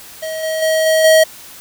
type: tone with level steps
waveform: square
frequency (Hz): 636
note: D#5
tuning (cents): +38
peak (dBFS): -22 / -18 / -13 / -11 / -7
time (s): 0.22-1.24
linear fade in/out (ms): 10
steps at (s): 0.43 / 0.62 / 0.86 / 1.04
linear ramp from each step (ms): 5
effects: white hiss -37 dBFS RMS until 1.6 s

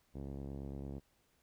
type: tone with low-pass filter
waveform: 5% pulse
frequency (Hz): 69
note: C#2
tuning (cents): -7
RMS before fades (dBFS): -44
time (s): 0.14-1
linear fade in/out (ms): 20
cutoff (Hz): 280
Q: 0.56
effects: pink hiss -74 dBFS RMS until 1.42 s

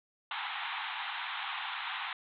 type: band-pass noise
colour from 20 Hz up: pink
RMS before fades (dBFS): -38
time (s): 0.31-2.13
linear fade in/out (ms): 2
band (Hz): 770 to 3800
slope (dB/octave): 96
effects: none

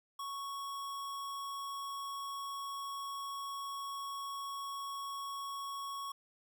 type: tone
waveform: square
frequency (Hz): 1108.7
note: C#6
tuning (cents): 0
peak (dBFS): -40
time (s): 0.19-6.12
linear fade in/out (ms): 5
effects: none

